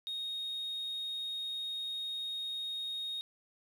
sine tone, 3729 Hz, A#7, in tune, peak -34 dBFS, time 0.07-3.21 s, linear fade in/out 0 ms, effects tanh soft clip ceiling -33 dBFS + 10-bit

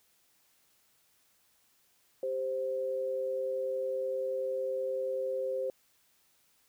sine tone pair together, 392.7 / 523.3 Hz, G4 / C5, +3 / 0 cents, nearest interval perfect fourth, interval 497 cents, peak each -38 / -31 dBFS, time 2.23-5.7 s, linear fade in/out 2 ms, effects white hiss -69 dBFS RMS until 6.68 s

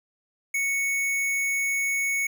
square tone, 2217 Hz, C#7, in tune, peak -24 dBFS, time 0.54-2.27 s, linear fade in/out 5 ms, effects none

